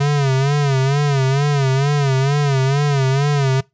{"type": "tone with vibrato", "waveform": "square", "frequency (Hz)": 139, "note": "C#3", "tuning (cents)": 5, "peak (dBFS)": -14, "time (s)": [0, 3.61], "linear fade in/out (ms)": 10, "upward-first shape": "sine", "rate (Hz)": 2.2, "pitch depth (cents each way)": 93, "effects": ["noise-tail reverb RT60 0.2 s tail -22 dB re dry", "resampled to 16000 Hz"]}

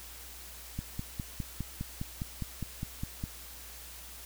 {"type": "click train", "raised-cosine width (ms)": 5, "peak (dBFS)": -22, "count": 13, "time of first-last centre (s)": [0.79, 3.239], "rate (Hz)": 4.9, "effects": ["added 60 Hz sine -51 dBFS peak until 4.25 s", "white hiss -48 dBFS RMS until 4.25 s"]}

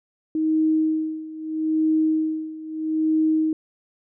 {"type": "tone with tremolo", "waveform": "sine", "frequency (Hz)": 314.6, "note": "D#4", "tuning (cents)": 19, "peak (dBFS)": -16, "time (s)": [0.35, 3.53], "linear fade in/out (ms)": 2, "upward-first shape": "sine", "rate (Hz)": 0.78, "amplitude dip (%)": 85, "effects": []}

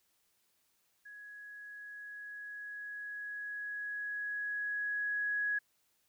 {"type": "tone with level ramp", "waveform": "sine", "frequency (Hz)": 1671, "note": "G#6", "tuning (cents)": 10, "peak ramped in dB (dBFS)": [-48, -30], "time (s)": [1.05, 5.59], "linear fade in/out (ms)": 10, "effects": ["white hiss -75 dBFS RMS until 6.08 s"]}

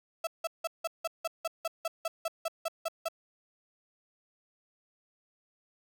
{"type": "tone bursts", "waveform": "35% pulse", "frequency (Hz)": 659.3, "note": "E5", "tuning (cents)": 0, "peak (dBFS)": -28, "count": 15, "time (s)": [0.24, 3.085], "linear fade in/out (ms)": 5, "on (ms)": 31, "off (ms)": 170, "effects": []}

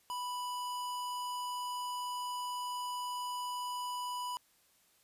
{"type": "tone", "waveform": "square", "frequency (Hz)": 987.8, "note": "B5", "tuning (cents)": 0, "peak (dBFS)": -37, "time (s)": [0.1, 4.37], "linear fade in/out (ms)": 0, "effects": ["white hiss -69 dBFS RMS until 5.03 s", "resampled to 32000 Hz"]}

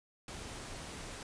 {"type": "noise", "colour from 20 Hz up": "pink", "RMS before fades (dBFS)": -45, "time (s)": [0.28, 1.23], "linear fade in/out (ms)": 2, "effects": ["resampled to 22050 Hz"]}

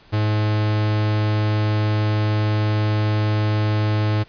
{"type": "tone", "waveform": "45% pulse", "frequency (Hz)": 106.5, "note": "G#2", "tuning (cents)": 44, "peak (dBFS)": -17, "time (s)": [0.12, 4.24], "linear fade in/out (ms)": 20, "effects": ["pink hiss -50 dBFS RMS until 4.28 s", "resampled to 11025 Hz"]}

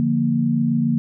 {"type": "chord", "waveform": "sine", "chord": "Bb major", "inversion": "first", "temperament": "equal", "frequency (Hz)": [146.83, 174.61, 233.1], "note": ["D3", "F3", "Bb3"], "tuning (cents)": [0, 0, 0], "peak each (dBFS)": [-22, -24, -18], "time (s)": [0, 0.98], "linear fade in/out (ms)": 0, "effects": []}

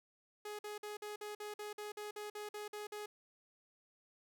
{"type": "tone bursts", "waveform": "sawtooth", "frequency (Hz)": 418.5, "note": "G#4", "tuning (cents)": 13, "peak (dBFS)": -39, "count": 14, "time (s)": [0.45, 3.06], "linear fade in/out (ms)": 5, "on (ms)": 140, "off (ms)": 50, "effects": []}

